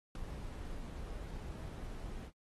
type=noise with ADSR envelope; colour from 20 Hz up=brown; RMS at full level=-36 dBFS; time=0.15-2.32 s; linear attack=3 ms; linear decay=13 ms; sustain=-8 dB; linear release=71 ms; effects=AAC 32 kbps